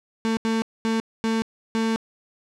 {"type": "tone bursts at uneven times", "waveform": "35% pulse", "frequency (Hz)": 224.3, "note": "A3", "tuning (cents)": 34, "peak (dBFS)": -19, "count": 5, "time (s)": [[0.25, 0.37], [0.45, 0.62], [0.85, 1], [1.24, 1.42], [1.75, 1.96]], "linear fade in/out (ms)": 0, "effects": ["low-pass 7000 Hz 12 dB/octave"]}